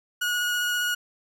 30% pulse tone with vibrato, 1451 Hz, F#6, 34 cents flat, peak -21 dBFS, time 0.21-0.95 s, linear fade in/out 10 ms, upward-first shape triangle, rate 15 Hz, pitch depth 13 cents each way, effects none

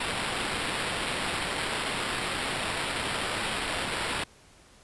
violet noise with sample-and-hold, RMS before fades -31 dBFS, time 0-4.24 s, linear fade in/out 5 ms, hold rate 6300 Hz, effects pink hiss -56 dBFS RMS until 4.83 s + resampled to 24000 Hz

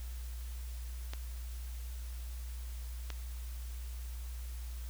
clicks, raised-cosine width 0.2 ms, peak -24 dBFS, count 2, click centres 1.135 / 3.103 s, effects added 60 Hz sine -39 dBFS peak until 4.89 s + white hiss -55 dBFS RMS until 4.89 s

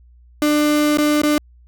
35% pulse tone with dropouts, 298.2 Hz, D4, 27 cents sharp, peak -12 dBFS, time 0.42-1.38 s, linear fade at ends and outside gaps 1 ms, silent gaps 0.973-0.984 / 1.218-1.234 s, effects added 60 Hz sine -45 dBFS peak until 1.67 s

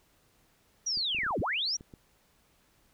sine linear two-way sweep, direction down then up, 5920 to 48.35 to 5920 Hz, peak -28 dBFS, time 0.86-1.77 s, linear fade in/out 10 ms, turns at 1.4 s
clicks, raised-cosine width 3 ms, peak -34 dBFS, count 9, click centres 0.973 / 1.148 / 1.187 / 1.234 / 1.265 / 1.308 / 1.4 / 1.809 / 1.938 s
effects pink hiss -67 dBFS RMS until 2.93 s

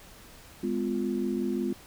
sine chord, F diminished, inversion first, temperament equal with one note detuned, 207.7 / 253.3 / 349.2 Hz, Ab3 / Cb4 / F4, 0 / +44 / 0 cents, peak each -31 dBFS, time 0.63-1.73 s, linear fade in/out 5 ms, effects pink hiss -51 dBFS RMS until 1.86 s

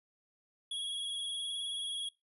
square tone with vibrato, 3322 Hz, G#7, in tune, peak -36 dBFS, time 0.71-2.09 s, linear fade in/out 5 ms, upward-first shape sine, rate 19 Hz, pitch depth 33 cents each way, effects noise-tail reverb RT60 0.2 s tail -22 dB re dry + resampled to 32000 Hz

